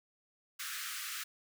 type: high-pass noise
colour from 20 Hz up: pink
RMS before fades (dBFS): -41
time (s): 0.59-1.24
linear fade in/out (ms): 10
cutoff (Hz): 1200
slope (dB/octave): 96
effects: none